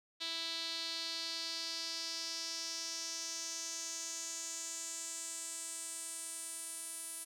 sawtooth tone with band-pass filter sweep, 329.6 Hz, E4, in tune, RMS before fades -42 dBFS, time 0.2-7.25 s, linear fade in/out 20 ms, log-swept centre 3900 to 10000 Hz, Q 4.2, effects none

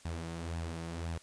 sawtooth tone with flanger, 83.2 Hz, E2, 17 cents sharp, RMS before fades -39 dBFS, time 0.05-1.18 s, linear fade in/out 5 ms, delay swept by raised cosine 1.1 to 6.6 ms, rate 1.9 Hz, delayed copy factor +0.5, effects white hiss -59 dBFS RMS until 1.22 s + resampled to 22050 Hz

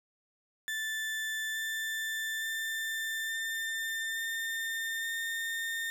35% pulse tone with pitch steps, 1760 / 1772.2 / 1784.6 / 1797 / 1809.5 / 1822.1 Hz, A6 / A6 / A6 / A6 / A6 / A#6, 0 / +12 / +24 / +36 / +48 / -40 cents, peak -31 dBFS, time 0.68-5.9 s, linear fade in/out 0 ms, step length 870 ms, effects none

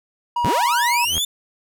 triangle tone, 958 Hz, A#5, 47 cents sharp, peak -16 dBFS, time 0.36-1.05 s, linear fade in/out 5 ms
sawtooth linear sweep, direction up, 51.91 to 3603 Hz, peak -16 dBFS, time 0.44-1.25 s, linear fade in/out 5 ms
sawtooth tone with exponential growth, 82.6 Hz, E2, 4 cents sharp, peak -20 dBFS, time 0.98-1.18 s, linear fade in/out 0 ms, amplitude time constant 42 ms
effects none

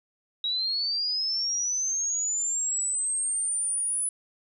sine linear sweep, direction up, 3820 to 10000 Hz, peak -25 dBFS, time 0.44-4.09 s, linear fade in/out 2 ms, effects none

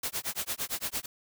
white noise with tremolo, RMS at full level -31 dBFS, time 0.03-1.06 s, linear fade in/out 5 ms, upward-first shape sine, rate 8.8 Hz, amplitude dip 100%, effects none

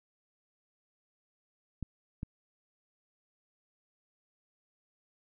clicks, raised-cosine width 5 ms, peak -24 dBFS, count 2, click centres 1.827 / 2.231 s, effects none

